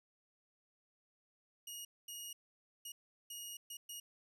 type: tone bursts at uneven times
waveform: 15% pulse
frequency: 2876 Hz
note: F#7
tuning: 50 cents flat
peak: -38 dBFS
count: 6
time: 1.67-1.85 / 2.08-2.33 / 2.85-2.92 / 3.3-3.57 / 3.7-3.77 / 3.89-4 s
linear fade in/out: 5 ms
effects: none